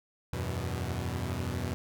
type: chord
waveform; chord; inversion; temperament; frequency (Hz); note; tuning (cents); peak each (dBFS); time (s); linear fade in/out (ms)
sawtooth; E suspended second; none; equal with one note detuned; 82.41 / 94.55 / 123.47; E2 / F#2 / B2; 0 / +38 / 0; -32; 0.33-1.74; 0
effects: none